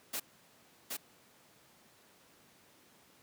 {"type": "noise with echo", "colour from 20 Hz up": "white", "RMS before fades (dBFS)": -37, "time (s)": [0.13, 0.2], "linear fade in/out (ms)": 10, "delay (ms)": 770, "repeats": 1, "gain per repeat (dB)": -2, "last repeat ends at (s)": 0.97, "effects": ["pink hiss -63 dBFS RMS until 3.22 s", "high-pass 150 Hz 12 dB/octave"]}